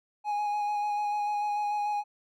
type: tone with vibrato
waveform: triangle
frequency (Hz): 830.6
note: G#5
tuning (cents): 0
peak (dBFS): -25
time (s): 0.24-2.04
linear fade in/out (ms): 50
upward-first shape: square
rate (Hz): 6.8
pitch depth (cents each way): 13
effects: none